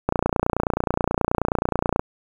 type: click train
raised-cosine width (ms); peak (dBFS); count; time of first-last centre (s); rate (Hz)
1; -5; 57; 0.09-1.995; 29.4
effects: 7-bit